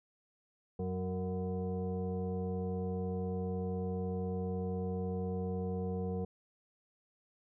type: tone with frequency modulation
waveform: sine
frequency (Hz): 185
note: F#3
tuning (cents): 0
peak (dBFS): -33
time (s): 0.79-6.25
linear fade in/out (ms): 5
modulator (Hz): 276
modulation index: 1.3
effects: none